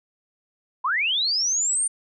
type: linear sweep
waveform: sine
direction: up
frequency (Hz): 932.3 to 9070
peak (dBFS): -20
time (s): 0.84-1.88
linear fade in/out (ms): 10
effects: none